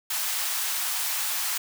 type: high-pass noise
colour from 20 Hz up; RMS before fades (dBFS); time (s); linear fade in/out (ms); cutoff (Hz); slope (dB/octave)
white; -28; 0.1-1.58; 5; 740; 24
effects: none